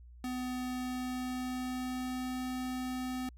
square tone with pitch glide, 251.9 to 254.5 Hz, B3 to C4, +34 to -48 cents, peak -35 dBFS, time 0.24-3.29 s, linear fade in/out 2 ms, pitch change +18 cents, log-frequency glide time 0.66-2.42 s, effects added 60 Hz sine -50 dBFS peak until 3.37 s + MP3 96 kbps

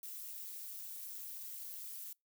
violet noise with amplitude modulation, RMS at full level -43 dBFS, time 0.03-2.13 s, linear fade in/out 2 ms, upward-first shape sine, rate 203 Hz, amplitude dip 80%, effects noise-tail reverb RT60 0.2 s tail -26 dB re dry

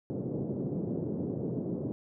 pink band-pass noise, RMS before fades -34 dBFS, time 0.1-1.92 s, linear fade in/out 0 ms, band 130 to 450 Hz, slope 24 dB/octave, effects none

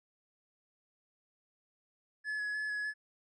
triangle tone with vibrato, 1700 Hz, G#6, 40 cents sharp, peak -32 dBFS, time 2.24-2.94 s, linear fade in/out 50 ms, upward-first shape square, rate 3.3 Hz, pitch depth 13 cents each way, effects resampled to 24000 Hz

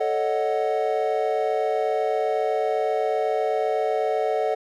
triangle chord, D# half-diminished seventh, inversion second, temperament equal, 440 / 554.4 / 622.3 / 740 Hz, A4 / C#5 / D#5 / F#5, 0 / 0 / 0 / 0 cents, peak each -23 / -27 / -25 / -24 dBFS, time 0-4.55 s, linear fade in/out 10 ms, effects none

